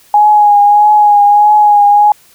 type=tone with vibrato; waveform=sine; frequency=830 Hz; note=G#5; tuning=1 cent flat; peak=-3 dBFS; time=0.14-2.12 s; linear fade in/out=2 ms; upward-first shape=triangle; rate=1.6 Hz; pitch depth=32 cents each way; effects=white hiss -45 dBFS RMS until 2.34 s